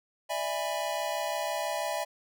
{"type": "chord", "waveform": "square", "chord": "E dominant seventh", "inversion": "third", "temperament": "just", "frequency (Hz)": [593.3, 659.3, 824.1, 988.9], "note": ["D5", "E5", "G#5", "B5"], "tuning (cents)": [18, 0, -14, 2], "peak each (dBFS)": [-36, -35, -36, -39], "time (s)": [0.29, 2.05], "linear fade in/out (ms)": 20, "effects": []}